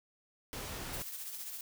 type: noise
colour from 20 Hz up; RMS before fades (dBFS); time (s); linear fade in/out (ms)
pink; -42; 0.53-1.02; 0
type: noise with tremolo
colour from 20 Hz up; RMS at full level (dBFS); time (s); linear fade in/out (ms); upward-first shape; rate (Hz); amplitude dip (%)
blue; -41; 0.93-1.61; 2; triangle; 15; 50
effects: none